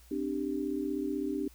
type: chord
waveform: sine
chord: C suspended second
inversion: none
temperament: equal with one note detuned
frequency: 261.6 / 297.6 / 392 Hz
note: C4 / D4 / G4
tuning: 0 / +23 / 0 cents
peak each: -36 / -33 / -36 dBFS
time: 0.11-1.48 s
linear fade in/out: 5 ms
effects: added 60 Hz sine -55 dBFS peak until 1.54 s + white hiss -61 dBFS RMS until 1.54 s